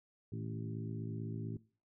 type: harmonic tone with a mistuned harmonic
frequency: 55.7 Hz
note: A1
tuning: 22 cents sharp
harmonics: 2 / 3 / 4 / 5 / 6 / 7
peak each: -41 / -45 / -47 / -49 / -51 / -52 dBFS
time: 0.32-1.57 s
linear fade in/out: 5 ms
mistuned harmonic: 3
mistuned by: -72 cents
effects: noise-tail reverb RT60 0.4 s tail -20 dB re dry